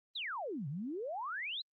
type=exponential two-way sweep; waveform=sine; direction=down then up; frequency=4186 to 130.4 to 4186 Hz; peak=-37 dBFS; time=0.15-1.62 s; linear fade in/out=10 ms; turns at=0.68 s; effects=Opus 32 kbps